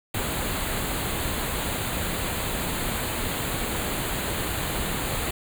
pink band-stop noise, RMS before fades -28 dBFS, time 0.14-5.31 s, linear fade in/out 5 ms, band 4500 to 6700 Hz, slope 96 dB/octave, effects none

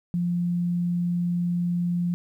sine tone, 174.61 Hz, F3, in tune, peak -22 dBFS, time 0.14-2.14 s, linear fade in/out 0 ms, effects 10-bit

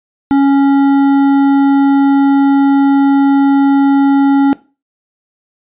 triangle tone with hard clipping, 277.2 Hz, C#4, in tune, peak -8 dBFS, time 0.31-4.53 s, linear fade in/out 0 ms, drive 13 dB, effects noise-tail reverb RT60 0.3 s tail -18 dB re dry + resampled to 8000 Hz

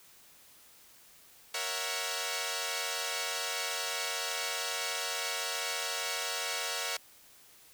5% pulse chord, F# dominant seventh, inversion first, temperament equal, 466.2 / 554.4 / 659.3 / 740 Hz, A#4 / C#5 / E5 / F#5, 0 / 0 / 0 / 0 cents, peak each -27 dBFS, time 1.54-6.97 s, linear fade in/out 5 ms, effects white hiss -58 dBFS RMS until 7.73 s

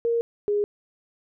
sine tone pair in turn, 466.2 / 412.5 Hz, A#4 / G#4, 0 / -12 cents, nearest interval major second, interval 212 cents, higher first, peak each -20 dBFS, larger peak neither, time 0.05-0.21 / 0.48-0.64 s, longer neither, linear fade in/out 0 ms, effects none

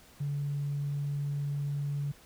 sine tone, 143.1 Hz, D3, 45 cents flat, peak -29 dBFS, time 0.2-2.12 s, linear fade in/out 10 ms, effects tanh soft clip ceiling -25 dBFS + pink hiss -57 dBFS RMS until 2.25 s

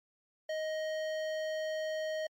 triangle tone with hard clipping, 626 Hz, D#5, 10 cents sharp, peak -35 dBFS, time 0.49-2.27 s, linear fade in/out 5 ms, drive 18 dB, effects MP3 64 kbps

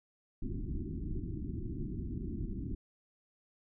pink low-pass noise, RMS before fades -38 dBFS, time 0.42-2.75 s, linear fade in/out 5 ms, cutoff 370 Hz, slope 96 dB/octave, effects none

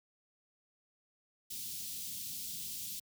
white band-stop noise, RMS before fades -42 dBFS, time 1.5-3 s, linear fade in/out 10 ms, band 250 to 3200 Hz, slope 24 dB/octave, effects high-pass 80 Hz 12 dB/octave

